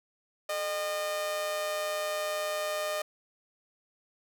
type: tone with amplitude modulation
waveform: sawtooth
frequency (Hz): 610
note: D#5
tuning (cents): -34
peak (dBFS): -24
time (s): 0.49-3.02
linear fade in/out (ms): 5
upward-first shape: sine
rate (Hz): 178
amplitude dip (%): 50
effects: none